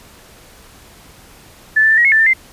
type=tone with pitch steps; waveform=sine; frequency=1745 / 1764 / 1775 / 1899 / 2174 / 1766 / 1791 / 2085 Hz; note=A6 / A6 / A6 / A#6 / C#7 / A6 / A6 / C7; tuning=-15 / +4 / +15 / +32 / -34 / +6 / +30 / -7 cents; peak=-8 dBFS; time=1.76-2.336 s; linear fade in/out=10 ms; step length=72 ms; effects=pink hiss -43 dBFS RMS until 2.52 s + resampled to 32000 Hz